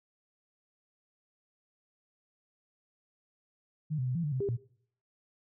sine tone with pitch steps, 153.4 / 127.6 / 126.4 / 169.4 / 147.7 / 129.7 / 400.1 / 118.7 Hz, D#3 / C3 / B2 / E3 / D3 / C3 / G4 / A#2, -24 / -43 / +41 / +48 / +10 / -15 / +35 / +32 cents, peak -29 dBFS, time 3.9-4.572 s, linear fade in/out 20 ms, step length 84 ms, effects noise-tail reverb RT60 0.6 s tail -21 dB re dry

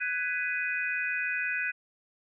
sine chord, G# minor seventh, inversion third, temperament just, 1495.1 / 1661.2 / 1993.5 / 2492 Hz, F#6 / G#6 / B6 / D#7, +18 / 0 / +16 / +2 cents, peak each -32 / -36 / -37 / -32 dBFS, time 0-1.72 s, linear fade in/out 20 ms, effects none

